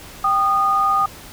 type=tone pair together; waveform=sine; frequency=784 / 1227.4 Hz; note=G5 / D#6; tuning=0 / -24 cents; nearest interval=minor sixth; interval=776 cents; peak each=-21 / -15 dBFS; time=0.24-1.06 s; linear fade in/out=5 ms; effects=pink hiss -39 dBFS RMS until 1.32 s